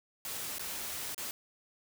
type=noise with dropouts; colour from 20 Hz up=white; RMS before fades=-39 dBFS; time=0.25-1.31 s; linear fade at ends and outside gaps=1 ms; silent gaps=0.584-0.594 / 1.146-1.179 s; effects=none